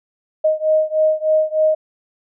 sine beating tone pair, 622.3 / 625.6 Hz, D#5 / D#5, 0 / +9 cents, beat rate 3.3 Hz, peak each -16 / -17 dBFS, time 0.44-1.75 s, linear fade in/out 10 ms, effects none

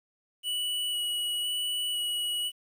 square tone with vibrato, 2937 Hz, F#7, 13 cents flat, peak -29 dBFS, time 0.43-2.52 s, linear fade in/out 50 ms, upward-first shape square, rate 0.99 Hz, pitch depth 9 cents each way, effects 10-bit

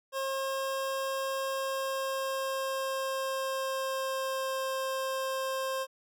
25% pulse tone with pitch glide, 537 to 529.6 Hz, C5 to C5, +45 to +21 cents, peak -27 dBFS, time 0.12-5.87 s, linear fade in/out 50 ms, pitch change -24 cents, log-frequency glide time 1.48-4.63 s, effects none

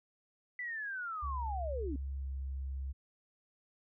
sine linear sweep, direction down, 2002 to 254.9 Hz, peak -37 dBFS, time 0.59-1.96 s, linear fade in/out 2 ms
sine tone with pitch glide, 68.2 to 67.26 Hz, C#2 to C2, -28 to +48 cents, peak -36 dBFS, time 1.22-2.93 s, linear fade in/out 20 ms, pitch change -24 cents, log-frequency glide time 2.19-2.24 s
effects none

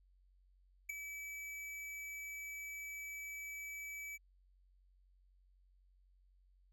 square tone with ADSR envelope, 2297 Hz, D7, 39 cents flat, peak -35 dBFS, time 0.89-4.18 s, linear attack 10 ms, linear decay 4 ms, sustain -10 dB, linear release 29 ms, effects added 46 Hz sine -66 dBFS peak until 6.72 s

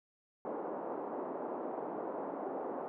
pink band-pass noise, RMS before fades -40 dBFS, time 0.45-2.88 s, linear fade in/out 0 ms, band 290 to 940 Hz, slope 24 dB/octave, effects none

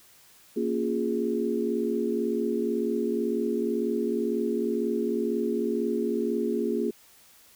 sine chord, Bb minor seventh, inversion none, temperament equal with one note detuned, 233.1 / 277.2 / 353.3 / 415.3 Hz, Bb3 / Db4 / F4 / Ab4, 0 / 0 / +20 / 0 cents, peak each -29 / -33 / -30 / -29 dBFS, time 0.56-6.91 s, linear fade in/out 10 ms, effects white hiss -56 dBFS RMS until 7.55 s

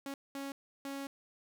sawtooth tone bursts at uneven times, 276.2 Hz, C#4, 6 cents flat, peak -35 dBFS, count 3, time 0.06-0.14 / 0.35-0.52 / 0.85-1.07 s, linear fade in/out 2 ms, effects none

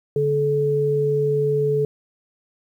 sine tone pair together, 144 / 431.5 Hz, D3 / A4, -34 / -34 cents, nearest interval octave + perfect fifth, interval 1900 cents, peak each -23 / -18 dBFS, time 0.16-1.85 s, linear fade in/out 2 ms, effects 9-bit

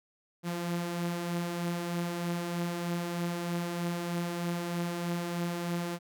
sawtooth beating tone pair, 170 / 173.2 Hz, F3 / F3, -46 / -14 cents, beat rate 3.2 Hz, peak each -36 / -28 dBFS, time 0.43-5.99 s, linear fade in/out 50 ms, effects none

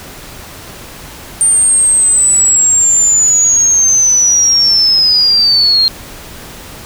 sine linear sweep, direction down, 8870 to 4186 Hz, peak -6 dBFS, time 1.41-5.88 s, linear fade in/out 0 ms, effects pink hiss -31 dBFS RMS until 6.85 s

